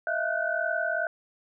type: tone cluster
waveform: sine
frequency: 636 / 678 / 1469 / 1528 Hz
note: D#5 / E5 / F#6 / G6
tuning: +38 / +49 / -13 / -45 cents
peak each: -31 dBFS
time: 0.07-1.07 s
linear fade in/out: 2 ms
effects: none